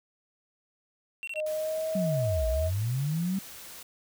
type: tone bursts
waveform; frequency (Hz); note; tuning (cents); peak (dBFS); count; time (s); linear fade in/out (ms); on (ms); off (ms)
triangle; 2726; F7; -43; -32; 3; 1.23-1.402; 0; 44; 20
type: tone with pitch glide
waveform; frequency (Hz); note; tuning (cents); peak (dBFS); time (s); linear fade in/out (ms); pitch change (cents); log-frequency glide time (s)
sine; 617 to 636.2; D#5 to D#5; -15 to +38; -28; 1.34-2.71; 50; +53; 1.49-1.85
type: noise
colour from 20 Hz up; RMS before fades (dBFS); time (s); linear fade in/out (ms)
white; -45; 1.46-3.83; 5
type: linear two-way sweep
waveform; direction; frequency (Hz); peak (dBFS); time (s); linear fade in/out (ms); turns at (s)
sine; down then up; 197.4 to 54.4 to 197.4; -26; 1.95-3.39; 5; 2.47
effects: none